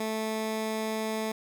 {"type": "tone", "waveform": "15% pulse", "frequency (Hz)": 219.2, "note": "A3", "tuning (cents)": -6, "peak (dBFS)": -23, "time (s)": [0, 1.32], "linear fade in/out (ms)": 5, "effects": []}